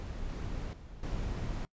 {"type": "noise with level steps", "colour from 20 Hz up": "brown", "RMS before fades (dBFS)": [-39, -37, -48, -35], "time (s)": [0, 1.65], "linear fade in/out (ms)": 0, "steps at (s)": [0.29, 0.73, 1.03], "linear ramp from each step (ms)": 2, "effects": ["noise-tail reverb RT60 0.1 s tail -24 dB re dry", "resampled to 16000 Hz"]}